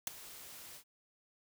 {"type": "noise with ADSR envelope", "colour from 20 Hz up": "white", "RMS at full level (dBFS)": -31, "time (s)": [0.07, 0.84], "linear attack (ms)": 3, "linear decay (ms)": 10, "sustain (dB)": -20, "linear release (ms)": 84, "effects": []}